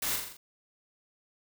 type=noise with echo; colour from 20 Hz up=white; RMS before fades=-32 dBFS; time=0.02-0.16 s; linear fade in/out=5 ms; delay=42 ms; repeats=5; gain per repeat=-4 dB; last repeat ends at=0.37 s; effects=none